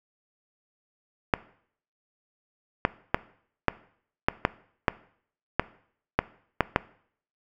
clicks, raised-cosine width 0.5 ms, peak -4 dBFS, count 11, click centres 1.338 / 2.851 / 3.145 / 3.683 / 4.285 / 4.451 / 4.882 / 5.596 / 6.19 / 6.607 / 6.761 s, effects noise-tail reverb RT60 0.6 s tail -19 dB re dry

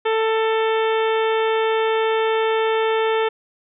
harmonic tone, 443.7 Hz, A4, 14 cents sharp, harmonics 1 / 2 / 3 / 4 / 5 / 6 / 7 / 8, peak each -18 / -24 / -28 / -30 / -32 / -34 / -35 / -36 dBFS, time 0.05-3.29 s, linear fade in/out 10 ms, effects none

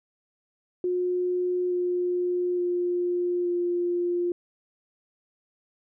sine tone with pitch steps, 360 / 356.9 / 353.8 / 350.8 Hz, F#4 / F4 / F4 / F4, -47 / +38 / +23 / +8 cents, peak -23 dBFS, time 0.84-4.32 s, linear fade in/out 2 ms, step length 870 ms, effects none

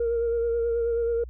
sine tone with vibrato, 466.1 Hz, A#4, in tune, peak -21 dBFS, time 0-1.24 s, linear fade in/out 5 ms, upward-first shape sine, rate 9.3 Hz, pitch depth 24 cents each way, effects tanh soft clip ceiling -19 dBFS + added 60 Hz sine -37 dBFS peak until 1.29 s

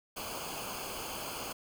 pink noise with comb filter, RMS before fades -40 dBFS, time 0.16-1.53 s, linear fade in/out 10 ms, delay 0.53 ms, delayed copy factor -0.75, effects none

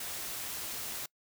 white noise, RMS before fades -39 dBFS, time 0-1.06 s, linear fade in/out 5 ms, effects noise-tail reverb RT60 0.1 s tail -25 dB re dry

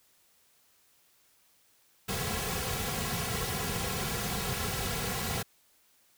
pink noise with comb filter, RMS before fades -33 dBFS, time 2.08-5.43 s, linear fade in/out 10 ms, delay 3.3 ms, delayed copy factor -0.9, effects white hiss -66 dBFS RMS until 6.17 s

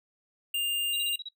square tone, 2804 Hz, F7, 6 cents sharp, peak -27 dBFS, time 0.54-1.16 s, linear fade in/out 5 ms
sine tone bursts, 3869 Hz, B7, 36 cents flat, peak -35 dBFS, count 6, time 0.93-1.288 s, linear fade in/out 5 ms, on 33 ms, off 32 ms
effects noise-tail reverb RT60 0.1 s tail -17 dB re dry

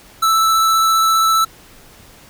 square tone with vibrato, 1318.5 Hz, E6, in tune, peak -12 dBFS, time 0.22-1.45 s, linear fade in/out 10 ms, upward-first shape sine, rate 15 Hz, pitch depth 9 cents each way, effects pink hiss -44 dBFS RMS until 2.29 s

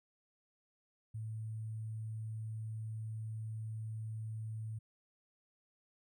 sine tone with sample-and-hold, 110 Hz, A2, in tune, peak -39 dBFS, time 1.14-4.79 s, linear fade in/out 10 ms, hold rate 8820 Hz, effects none

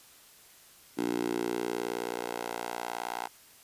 10% pulse tone with high-pass filter sweep, 59.1 Hz, A#1, 24 cents sharp, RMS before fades -34 dBFS, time 0.97-3.28 s, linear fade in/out 20 ms, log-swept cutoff 300 to 770 Hz, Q 2.7, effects white hiss -56 dBFS RMS until 3.63 s + resampled to 32000 Hz

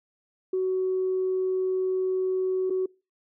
sine tone with dropouts, 373.8 Hz, F#4, 18 cents sharp, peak -22 dBFS, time 0.53-2.86 s, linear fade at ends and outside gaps 5 ms, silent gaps 2.699-2.704 s, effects noise-tail reverb RT60 0.3 s tail -25 dB re dry + tanh soft clip ceiling -18 dBFS

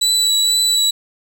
30% pulse tone with vibrato, 3949 Hz, B7, 1 cent flat, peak -10 dBFS, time 0.01-0.91 s, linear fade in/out 10 ms, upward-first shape triangle, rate 2.1 Hz, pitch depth 17 cents each way, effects none

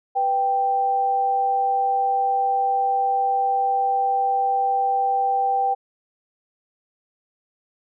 sine tone pair together, 493.9 / 784 Hz, B4 / G5, 0 / 0 cents, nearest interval minor sixth, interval 800 cents, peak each -29 / -18 dBFS, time 0.15-5.75 s, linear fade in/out 20 ms, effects none

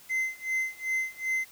triangle tone with tremolo, 2063 Hz, C7, 25 cents flat, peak -23 dBFS, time 0.09-1.45 s, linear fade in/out 20 ms, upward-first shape sine, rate 2.6 Hz, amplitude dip 95%, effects white hiss -53 dBFS RMS until 1.51 s

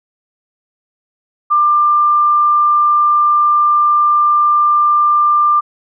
sine tone, 1191 Hz, D6, 24 cents sharp, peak -8 dBFS, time 1.5-5.61 s, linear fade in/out 20 ms, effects none

